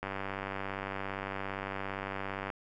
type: click train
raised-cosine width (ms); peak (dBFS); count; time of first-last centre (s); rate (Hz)
0.5; -21; 242; 0.03-2.502; 97.5
effects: none